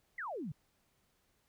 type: exponential sweep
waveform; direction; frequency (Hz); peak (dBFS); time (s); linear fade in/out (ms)
sine; down; 2100 to 130.81; -38; 0.18-0.52; 5
effects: pink hiss -75 dBFS RMS until 1.48 s